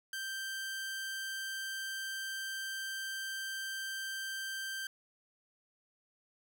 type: tone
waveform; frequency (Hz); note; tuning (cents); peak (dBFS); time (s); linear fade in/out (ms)
sawtooth; 1568; G6; 0; -34; 0.13-4.87; 2
effects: none